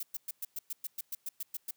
violet noise bursts, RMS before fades -37 dBFS, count 13, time 0-1.71 s, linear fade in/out 5 ms, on 30 ms, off 110 ms, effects white hiss -73 dBFS RMS until 1.76 s + high-pass 80 Hz 12 dB/octave

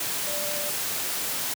sine tone in noise, 588 Hz, D5, 2 cents sharp, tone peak -34 dBFS, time 0.27-0.7 s, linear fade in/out 5 ms, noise white, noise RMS -29 dBFS, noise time 0-1.54 s, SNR -8 dB, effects high-pass 100 Hz 12 dB/octave

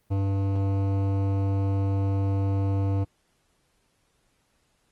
sine tone with hard clipping, 98 Hz, G2, in tune, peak -24 dBFS, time 0.1-3.05 s, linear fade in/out 20 ms, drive 15 dB, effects pink hiss -69 dBFS RMS until 4.91 s + Opus 24 kbps

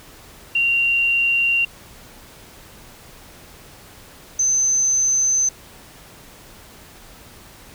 sine tone pair in turn, 2764 / 6166 Hz, F7 / G8, -19 / -29 cents, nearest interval octave + major second, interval 1390 cents, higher second, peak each -15 dBFS, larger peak neither, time 0.55-1.65 / 4.39-5.49 s, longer neither, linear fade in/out 5 ms, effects pink hiss -44 dBFS RMS until 7.74 s

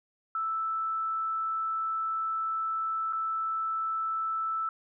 sine tone with dropouts, 1318.5 Hz, E6, in tune, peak -28 dBFS, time 0.35-4.69 s, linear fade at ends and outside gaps 2 ms, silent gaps 3.126-3.131 s, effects none

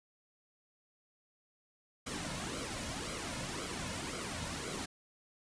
pink noise with flanger, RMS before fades -40 dBFS, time 2.06-4.86 s, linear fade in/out 10 ms, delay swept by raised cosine 1.1 to 2.6 ms, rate 1.9 Hz, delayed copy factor -0.65, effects resampled to 22050 Hz

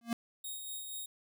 square tone with exponential growth, 233.1 Hz, A#3, in tune, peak -28 dBFS, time 0.01-0.13 s, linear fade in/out 2 ms, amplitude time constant 24 ms
5% pulse tone with tremolo, 3735 Hz, A#7, 3 cents sharp, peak -31 dBFS, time 0.44-1.06 s, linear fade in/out 5 ms, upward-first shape sine, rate 4.2 Hz, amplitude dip 35%
effects none

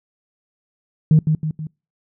sine tone with echo, 155.6 Hz, D#3, in tune, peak -7 dBFS, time 1.11-1.19 s, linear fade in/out 2 ms, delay 160 ms, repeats 3, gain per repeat -6 dB, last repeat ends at 1.67 s, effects noise-tail reverb RT60 0.3 s tail -26 dB re dry + tanh soft clip ceiling -5 dBFS

